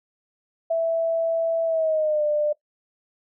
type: tone with pitch glide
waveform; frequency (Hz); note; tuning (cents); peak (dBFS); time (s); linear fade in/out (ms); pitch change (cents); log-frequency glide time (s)
sine; 659.3 to 597.6; E5 to D5; 0 to +30; -19; 0.7-2.53; 10; -170; 1.65-2.24
effects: noise-tail reverb RT60 0.1 s tail -19 dB re dry